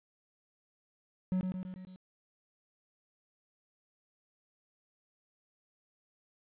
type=tone with echo; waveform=triangle; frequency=185 Hz; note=F#3; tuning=in tune; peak=-26 dBFS; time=1.32-1.41 s; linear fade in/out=0 ms; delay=110 ms; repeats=5; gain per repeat=-4 dB; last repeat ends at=1.96 s; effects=resampled to 8000 Hz + 11-bit